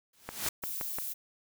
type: noise with exponential growth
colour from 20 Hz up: white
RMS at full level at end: -29 dBFS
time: 0.13-0.49 s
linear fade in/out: 5 ms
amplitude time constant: 78 ms
type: click train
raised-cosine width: 0.5 ms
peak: -21 dBFS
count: 5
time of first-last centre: 0.29-0.986 s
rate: 5.75 Hz
type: noise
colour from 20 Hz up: violet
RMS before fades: -37 dBFS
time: 0.62-1.14 s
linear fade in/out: 20 ms
effects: none